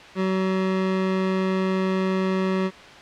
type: tone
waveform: 25% pulse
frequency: 188.7 Hz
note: F#3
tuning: 34 cents sharp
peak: -17 dBFS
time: 0.15-2.71 s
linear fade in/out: 50 ms
effects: white hiss -42 dBFS RMS until 3.01 s + low-pass 3000 Hz 12 dB/octave